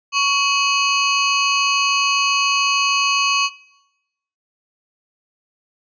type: ring-modulated tone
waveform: sawtooth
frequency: 1827 Hz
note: A#6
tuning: 35 cents flat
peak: -8 dBFS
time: 0.12-3.5 s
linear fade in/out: 50 ms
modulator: 714 Hz
effects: noise-tail reverb RT60 0.9 s tail -20 dB re dry + resampled to 16000 Hz